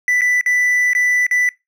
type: tone with dropouts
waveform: triangle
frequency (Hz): 1982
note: B6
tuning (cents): +6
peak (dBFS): -11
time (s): 0.08-1.49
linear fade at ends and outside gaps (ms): 1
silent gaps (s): 0.21-0.217 / 0.411-0.461 / 0.933-0.95 / 1.266-1.311
effects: noise-tail reverb RT60 0.2 s tail -22 dB re dry